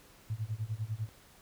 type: tone with tremolo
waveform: sine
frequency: 109.2 Hz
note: A2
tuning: 13 cents flat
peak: -30 dBFS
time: 0.3-1.09 s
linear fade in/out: 0 ms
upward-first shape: sine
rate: 10 Hz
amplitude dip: 95%
effects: pink hiss -59 dBFS RMS until 1.41 s